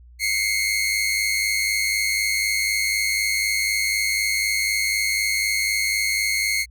sawtooth tone pair together, 2096 / 2200 Hz, C7 / C#7, +2 / -14 cents, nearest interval minor second, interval 84 cents, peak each -20 / -19 dBFS, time 0.19-6.66 s, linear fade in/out 50 ms, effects added 60 Hz sine -44 dBFS peak until 6.7 s

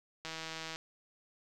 click train, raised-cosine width 0.2 ms, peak -24 dBFS, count 83, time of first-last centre 0.25-0.759 s, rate 161 Hz, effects none

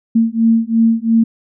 sine beating tone pair, 225.7 / 228.6 Hz, A3 / A#3, +44 / -34 cents, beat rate 2.9 Hz, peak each -13 dBFS, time 0.15-1.24 s, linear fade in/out 10 ms, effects none

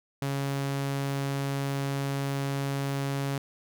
sawtooth tone, 138.59 Hz, C#3, in tune, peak -24 dBFS, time 0.22-3.38 s, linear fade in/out 2 ms, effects none

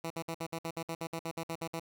10% pulse tone bursts, 164.81 Hz, E3, in tune, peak -27 dBFS, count 15, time 0.04-1.797 s, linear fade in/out 5 ms, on 63 ms, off 58 ms, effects none

